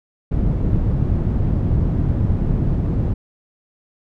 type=low-pass noise; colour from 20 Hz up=white; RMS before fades=-18 dBFS; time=0.31-3.14 s; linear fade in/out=10 ms; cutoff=130 Hz; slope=12 dB/octave; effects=none